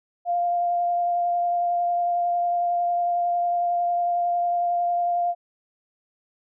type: tone with vibrato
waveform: sine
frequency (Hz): 699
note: F5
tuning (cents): +1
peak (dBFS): -20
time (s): 0.25-5.35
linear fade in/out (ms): 50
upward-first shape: triangle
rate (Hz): 11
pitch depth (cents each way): 13
effects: none